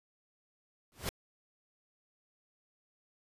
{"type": "noise with exponential growth", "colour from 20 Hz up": "pink", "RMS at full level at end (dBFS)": -31, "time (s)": [0.92, 1.09], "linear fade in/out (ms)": 0, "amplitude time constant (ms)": 36, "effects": ["resampled to 32000 Hz"]}